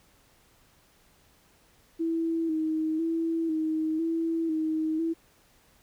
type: tone with vibrato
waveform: sine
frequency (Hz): 321.9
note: E4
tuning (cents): -41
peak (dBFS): -25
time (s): 1.99-5.14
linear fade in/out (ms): 20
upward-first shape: square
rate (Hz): 1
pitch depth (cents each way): 37
effects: pink hiss -62 dBFS RMS until 5.82 s